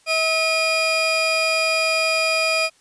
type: tone pair together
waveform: 30% pulse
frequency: 642 / 2447 Hz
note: E5 / D#7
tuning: -46 / -29 cents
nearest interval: octave + major seventh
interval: 2317 cents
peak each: -19 / -17 dBFS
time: 0.06-2.7 s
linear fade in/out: 50 ms
effects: white hiss -57 dBFS RMS until 2.8 s + resampled to 22050 Hz